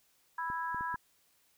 harmonic tone, 329.6 Hz, E4, in tune, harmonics 3 / 4 / 5, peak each -35 / -43 / -39 dBFS, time 0.38-0.96 s, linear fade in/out 5 ms
clicks, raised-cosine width 3 ms, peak -34 dBFS, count 4, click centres 0.501 / 0.746 / 0.809 / 0.943 s
effects white hiss -70 dBFS RMS until 1.57 s

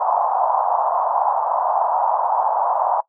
pink band-pass noise, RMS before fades -19 dBFS, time 0-3.01 s, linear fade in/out 10 ms, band 700 to 1000 Hz, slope 48 dB/octave, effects noise-tail reverb RT60 0.1 s tail -19 dB re dry

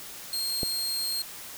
sawtooth tone, 4215 Hz, C8, 12 cents sharp, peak -25 dBFS, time 0.33-1.22 s, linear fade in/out 2 ms
click, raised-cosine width 2 ms, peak -17 dBFS, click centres 0.632 s
effects white hiss -42 dBFS RMS until 1.57 s

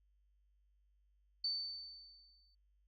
sine tone with exponential decay, 4539 Hz, C#8, 40 cents sharp, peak -33 dBFS, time 1.44-2.55 s, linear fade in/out 5 ms, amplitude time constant 240 ms, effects added 50 Hz sine -70 dBFS peak until 2.87 s

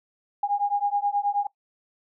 sine beating tone pair, 810 / 819.4 Hz, G#5 / G#5, -43 / -24 cents, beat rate 9.4 Hz, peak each -25 dBFS, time 0.43-1.47 s, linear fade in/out 5 ms, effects noise-tail reverb RT60 0.1 s tail -20 dB re dry

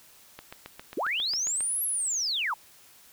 click train, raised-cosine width 0.3 ms, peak -24 dBFS, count 10, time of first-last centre 0.39-1.606 s, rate 7.4 Hz
sine linear two-way sweep, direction up then down, 232.9 to 11490 to 831 Hz, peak -26 dBFS, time 0.97-2.54 s, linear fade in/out 5 ms, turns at 1.83 s
effects white hiss -55 dBFS RMS until 3.12 s

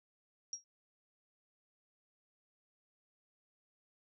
sine tone with exponential decay, 5640 Hz, F8, 16 cents sharp, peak -34 dBFS, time 0.53-0.64 s, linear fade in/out 1 ms, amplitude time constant 22 ms, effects none

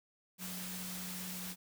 sine tone in noise, 183 Hz, F#3, 19 cents flat, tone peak -45 dBFS, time 0.38-1.56 s, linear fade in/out 50 ms, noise white, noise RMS -44 dBFS, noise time 0.38-1.56 s, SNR -4 dB, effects none

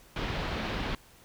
pink low-pass noise, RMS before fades -33 dBFS, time 0.16-0.95 s, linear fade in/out 2 ms, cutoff 4000 Hz, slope 24 dB/octave, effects pink hiss -57 dBFS RMS until 1.24 s

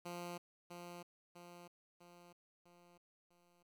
10% pulse tone with echo, 174.61 Hz, F3, in tune, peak -36 dBFS, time 0.05-0.38 s, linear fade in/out 10 ms, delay 650 ms, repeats 5, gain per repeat -5 dB, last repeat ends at 3.63 s, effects 13-bit

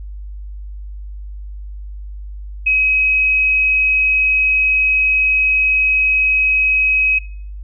sine tone, 2542 Hz, D#7, 36 cents sharp, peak -11 dBFS, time 2.66-7.19 s, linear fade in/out 10 ms, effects noise-tail reverb RT60 0.6 s tail -23 dB re dry + added 50 Hz sine -27 dBFS peak until 7.63 s

